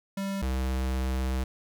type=tone pair in turn; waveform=square; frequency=196 / 64.86 Hz; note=G3 / C2; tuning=0 / -15 cents; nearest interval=octave + perfect fifth; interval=1915 cents; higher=first; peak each=-30 / -27 dBFS; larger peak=second; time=0.17-0.42 / 0.42-1.44 s; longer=second; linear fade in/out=5 ms; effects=none